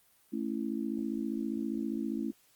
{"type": "chord", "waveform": "sine", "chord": "A major", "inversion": "none", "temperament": "just", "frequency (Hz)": [220, 275, 330], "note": ["A3", "C#4", "E4"], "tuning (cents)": [0, -14, 2], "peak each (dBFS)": [-35, -36, -37], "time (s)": [0.32, 2.32], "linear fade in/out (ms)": 20, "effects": ["white hiss -66 dBFS RMS until 2.55 s", "Opus 32 kbps"]}